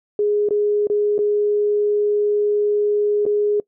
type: tone with dropouts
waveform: sine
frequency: 415.3 Hz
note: G#4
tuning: in tune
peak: -15 dBFS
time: 0.19-3.6 s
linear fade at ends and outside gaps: 2 ms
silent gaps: 0.488-0.507 / 0.871-0.899 / 1.181-1.189 / 3.254-3.263 s
effects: noise-tail reverb RT60 0.1 s tail -23 dB re dry